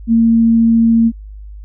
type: tone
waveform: sine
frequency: 228.5 Hz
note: A#3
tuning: 34 cents flat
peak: -7 dBFS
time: 0.07-1.12 s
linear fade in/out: 50 ms
effects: added 51 Hz sine -29 dBFS peak until 1.64 s